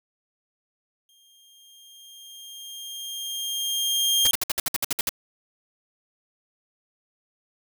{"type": "tone with exponential growth", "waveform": "sawtooth", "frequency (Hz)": 3211, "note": "G7", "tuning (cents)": 41, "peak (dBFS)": -14, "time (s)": [1.09, 4.31], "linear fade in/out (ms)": 1, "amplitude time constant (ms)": 700}
{"type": "noise bursts", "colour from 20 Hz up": "white", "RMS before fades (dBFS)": -24, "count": 11, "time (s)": [4.25, 5.092], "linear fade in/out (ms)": 2, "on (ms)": 22, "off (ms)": 60}
{"effects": []}